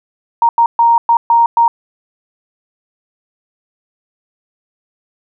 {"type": "tone bursts at uneven times", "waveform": "sine", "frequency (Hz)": 932.3, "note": "A#5", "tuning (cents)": 0, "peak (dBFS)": -6, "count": 6, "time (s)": [[0.42, 0.49], [0.58, 0.66], [0.79, 0.98], [1.09, 1.17], [1.3, 1.46], [1.57, 1.68]], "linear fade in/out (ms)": 2, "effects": []}